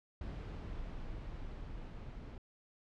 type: noise with level ramp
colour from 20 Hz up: brown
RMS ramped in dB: -42 to -47 dBFS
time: 0.21-2.38 s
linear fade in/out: 2 ms
effects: low-pass 4000 Hz 12 dB/octave